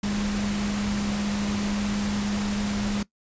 sine tone in noise, 204.8 Hz, G#3, 24 cents flat, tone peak -25 dBFS, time 0.03-3.03 s, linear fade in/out 5 ms, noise pink, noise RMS -32 dBFS, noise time 0.03-3.03 s, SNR +4 dB, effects noise-tail reverb RT60 0.1 s tail -19 dB re dry + resampled to 16000 Hz

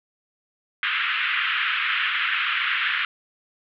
pink band-pass noise, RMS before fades -24 dBFS, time 0.83-3.05 s, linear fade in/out 2 ms, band 1300 to 3200 Hz, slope 48 dB/octave, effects none

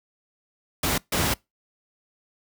pink noise bursts at uneven times, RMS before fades -23 dBFS, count 2, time 0.83-0.98 / 1.12-1.34 s, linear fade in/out 5 ms, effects noise-tail reverb RT60 0.2 s tail -25 dB re dry + high-pass 60 Hz 12 dB/octave

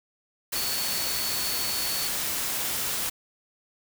sine tone in noise, 4436 Hz, C#8, in tune, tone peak -32 dBFS, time 0.55-2.08 s, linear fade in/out 10 ms, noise white, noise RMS -29 dBFS, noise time 0.52-3.1 s, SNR -6 dB, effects none

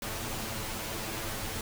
pink noise with comb filter, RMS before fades -36 dBFS, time 0.02-1.61 s, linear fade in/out 2 ms, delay 9.1 ms, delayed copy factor +0.7, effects none

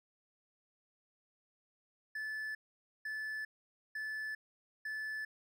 triangle tone bursts, 1739 Hz, A6, 21 cents flat, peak -36 dBFS, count 4, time 2.15-5.25 s, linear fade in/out 5 ms, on 400 ms, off 500 ms, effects none

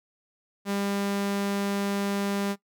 sawtooth tone, 200 Hz, G3, 35 cents sharp, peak -22 dBFS, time 0.65-2.56 s, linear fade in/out 50 ms, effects noise-tail reverb RT60 0.1 s tail -18 dB re dry

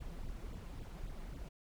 brown noise with flanger, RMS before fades -45 dBFS, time 0-1.49 s, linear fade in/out 10 ms, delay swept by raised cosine 0.25 to 5.95 ms, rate 3.7 Hz, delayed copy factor +0.95, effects none

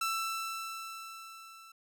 sawtooth tone with level ramp, 1331 Hz, E6, 16 cents sharp, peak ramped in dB -26 to -48 dBFS, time 0.01-1.72 s, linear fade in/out 5 ms, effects none

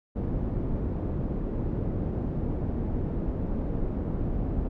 pink low-pass noise, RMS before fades -29 dBFS, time 0.15-4.69 s, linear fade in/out 20 ms, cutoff 370 Hz, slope 12 dB/octave, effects none

